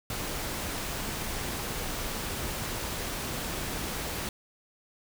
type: noise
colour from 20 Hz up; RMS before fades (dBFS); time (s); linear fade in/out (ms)
pink; -34; 0.1-4.29; 2
effects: none